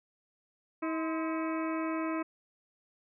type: harmonic tone with a mistuned harmonic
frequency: 320.4 Hz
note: E4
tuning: 49 cents flat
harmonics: 1 / 2 / 3 / 4 / 5 / 6 / 7 / 8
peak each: -32 / -39 / -40 / -41 / -48 / -49 / -46 / -49 dBFS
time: 0.82-2.23 s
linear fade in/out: 10 ms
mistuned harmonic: 3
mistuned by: +120 cents
effects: none